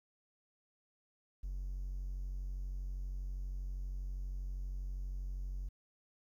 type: tone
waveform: triangle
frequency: 46.25 Hz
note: F#1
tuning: in tune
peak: -35 dBFS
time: 1.43-5.69 s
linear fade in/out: 10 ms
effects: tanh soft clip ceiling -31 dBFS + 12-bit